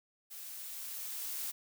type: noise with level ramp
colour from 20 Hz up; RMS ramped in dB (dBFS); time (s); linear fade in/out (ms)
blue; -47 to -38; 0.3-1.52; 20
effects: none